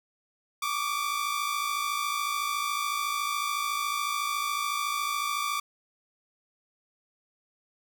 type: tone pair together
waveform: sawtooth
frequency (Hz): 1140.1 / 1194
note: C#6 / D6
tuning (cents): +48 / +28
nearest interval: minor second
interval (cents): 80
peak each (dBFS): -27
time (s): 0.62-5.6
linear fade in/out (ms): 5
effects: none